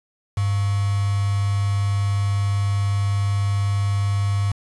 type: tone with quantisation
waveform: sine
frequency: 100.3 Hz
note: G2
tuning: 40 cents sharp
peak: -18 dBFS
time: 0.37-4.52 s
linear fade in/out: 5 ms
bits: 5
effects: resampled to 24000 Hz